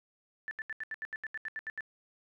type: tone bursts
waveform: sine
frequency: 1760 Hz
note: A6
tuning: in tune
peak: -35 dBFS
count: 13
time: 0.48-1.807 s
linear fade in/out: 0 ms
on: 31 ms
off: 77 ms
effects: none